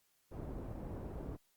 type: low-pass noise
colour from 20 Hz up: pink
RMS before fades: -44 dBFS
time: 0.31-1.37 s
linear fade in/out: 20 ms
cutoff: 560 Hz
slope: 12 dB/octave
effects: white hiss -75 dBFS RMS until 1.56 s + Opus 48 kbps